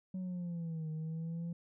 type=linear two-way sweep; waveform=sine; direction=down then up; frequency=187.6 to 155.56 to 171.3 Hz; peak=-34 dBFS; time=0.14-1.53 s; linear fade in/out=5 ms; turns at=0.9 s; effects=tanh soft clip ceiling -36 dBFS